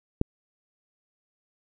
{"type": "click", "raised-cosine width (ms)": 3, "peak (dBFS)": -9, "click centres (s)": 0.214, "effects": []}